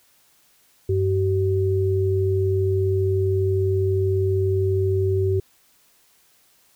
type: tone pair together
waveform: sine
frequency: 96.53 / 381.8 Hz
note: G2 / G4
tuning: -26 / -46 cents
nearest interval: 2 octaves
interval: 2380 cents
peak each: -20 / -21 dBFS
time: 0.89-5.4 s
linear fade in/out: 5 ms
effects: white hiss -59 dBFS RMS until 6.75 s